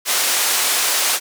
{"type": "band-pass noise", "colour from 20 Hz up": "white", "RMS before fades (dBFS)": -18, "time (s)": [0.05, 1.2], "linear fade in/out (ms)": 50, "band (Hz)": [490, 11000], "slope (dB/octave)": 12, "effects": []}